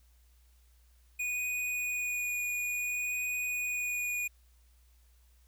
square tone with vibrato, 2465 Hz, D#7, 17 cents flat, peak -32 dBFS, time 1.19-4.28 s, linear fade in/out 10 ms, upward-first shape sine, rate 0.57 Hz, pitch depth 9 cents each way, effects added 60 Hz sine -60 dBFS peak until 5.47 s + white hiss -71 dBFS RMS until 5.47 s

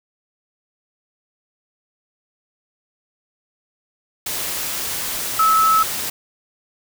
sine tone in noise, 1300 Hz, E6, 24 cents flat, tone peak -12 dBFS, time 5.39-5.83 s, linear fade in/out 5 ms, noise white, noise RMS -25 dBFS, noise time 4.26-6.1 s, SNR +10 dB, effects none

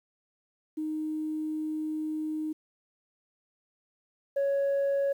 sine tone pair in turn, 310 / 556.5 Hz, D#4 / C#5, -6 / +7 cents, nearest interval minor seventh, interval 1013 cents, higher second, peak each -29 / -22 dBFS, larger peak second, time 0.77-2.53 / 4.36-5.13 s, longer first, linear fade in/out 10 ms, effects tanh soft clip ceiling -23 dBFS + 10-bit

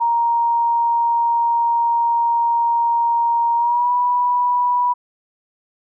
sine tone with pitch glide, 936 to 979.1 Hz, A#5 to B5, +7 to -15 cents, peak -14 dBFS, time 0-4.94 s, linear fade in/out 20 ms, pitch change +78 cents, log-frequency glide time 3.56-3.92 s, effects none

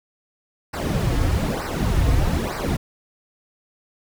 brown noise with flanger, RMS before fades -21 dBFS, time 0.73-2.77 s, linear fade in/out 10 ms, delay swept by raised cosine 0.29 to 5.19 ms, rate 1.1 Hz, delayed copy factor -0.85, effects none

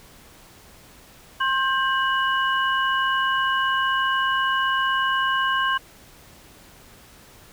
sine tone cluster, 1066 / 1581 / 2937 Hz, C6 / G6 / F#7, +32 / +14 / -13 cents, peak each -22 / -23 / -28 dBFS, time 1.4-5.78 s, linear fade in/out 10 ms, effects pink hiss -49 dBFS RMS until 7.52 s

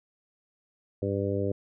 harmonic tone, 99.3 Hz, G2, 23 cents sharp, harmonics 1 / 2 / 3 / 4 / 5 / 6, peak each -31 / -35 / -34 / -32 / -32 / -37 dBFS, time 1.02-1.52 s, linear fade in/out 5 ms, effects none

